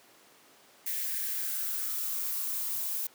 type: noise with high-pass filter sweep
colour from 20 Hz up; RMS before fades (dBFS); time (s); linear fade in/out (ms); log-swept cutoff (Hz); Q
violet; -33; 0.86-3.07; 5; 1900 to 850; 4.7
effects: pink hiss -58 dBFS RMS until 3.14 s + high-pass 300 Hz 12 dB/octave